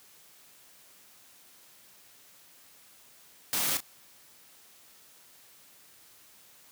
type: noise with echo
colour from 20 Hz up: white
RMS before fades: -29 dBFS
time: 3.53-3.77 s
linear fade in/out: 0 ms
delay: 34 ms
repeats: 1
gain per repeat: -10 dB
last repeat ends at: 3.804 s
effects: white hiss -57 dBFS RMS until 6.71 s + high-pass 80 Hz 12 dB/octave